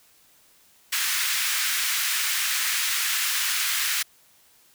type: high-pass noise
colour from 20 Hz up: pink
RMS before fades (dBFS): -25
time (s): 0.92-4.03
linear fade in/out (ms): 10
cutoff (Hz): 1500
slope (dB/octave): 24
effects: white hiss -58 dBFS RMS until 4.74 s